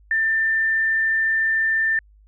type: tone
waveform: sine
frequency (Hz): 1787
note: A6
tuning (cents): +26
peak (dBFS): -17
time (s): 0.11-1.99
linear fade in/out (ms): 2
effects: added 51 Hz sine -49 dBFS peak until 2.27 s